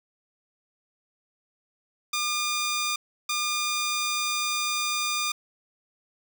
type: tone bursts at uneven times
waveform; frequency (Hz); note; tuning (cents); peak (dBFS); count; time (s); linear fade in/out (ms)
10% pulse; 1208; D6; +48; -17; 2; 2.13-2.96 / 3.29-5.32; 5
effects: none